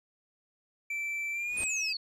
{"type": "tone with pitch glide", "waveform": "triangle", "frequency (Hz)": [2332, 2573], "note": ["D7", "E7"], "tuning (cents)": [-13, -43], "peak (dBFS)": -30, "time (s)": [0.9, 1.93], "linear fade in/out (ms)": 5, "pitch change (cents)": 170, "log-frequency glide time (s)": [1.32, 1.72]}
{"type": "noise with exponential growth", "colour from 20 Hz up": "pink", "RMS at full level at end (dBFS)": -39, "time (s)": [1.4, 1.64], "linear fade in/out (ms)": 1, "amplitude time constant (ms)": 52}
{"type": "exponential sweep", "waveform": "sine", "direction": "down", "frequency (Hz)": [9397, 4278], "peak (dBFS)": -32, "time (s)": [1.57, 1.97], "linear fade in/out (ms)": 5}
{"effects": ["resampled to 32000 Hz"]}